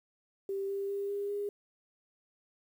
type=tone with pitch steps; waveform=sine; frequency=392.1 / 396 / 399.9 / 403.8 / 407.8 Hz; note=G4 / G4 / G4 / G#4 / G#4; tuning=0 / +18 / +35 / -49 / -32 cents; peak=-32 dBFS; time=0.49-1.49 s; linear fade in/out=2 ms; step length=200 ms; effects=10-bit